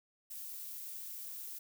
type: noise with high-pass filter sweep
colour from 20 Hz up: violet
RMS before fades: -45 dBFS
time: 0.3-1.59 s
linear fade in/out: 10 ms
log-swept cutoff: 210 to 570 Hz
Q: 0.9
effects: none